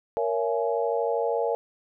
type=chord; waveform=sine; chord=A# half-diminished seventh; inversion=none; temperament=just; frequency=466.2 / 559.4 / 671.3 / 839.1 Hz; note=A#4 / C#5 / E5 / G#5; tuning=0 / +16 / +31 / +18 cents; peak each=-26 / -29 / -30 / -31 dBFS; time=0.17-1.55 s; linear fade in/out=0 ms; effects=none